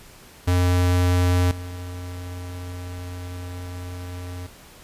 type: tone with level steps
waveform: square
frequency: 89.5 Hz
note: F2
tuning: 43 cents sharp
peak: -17 / -32 dBFS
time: 0.47-4.47 s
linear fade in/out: 10 ms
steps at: 1.51 s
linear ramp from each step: 2 ms
effects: pink hiss -47 dBFS RMS until 4.83 s + resampled to 32000 Hz